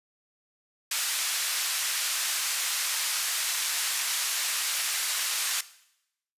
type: band-pass noise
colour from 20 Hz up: white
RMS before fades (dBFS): -29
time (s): 0.91-5.61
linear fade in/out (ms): 5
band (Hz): 1300 to 10000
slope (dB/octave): 12
effects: noise-tail reverb RT60 0.8 s tail -17 dB re dry + resampled to 32000 Hz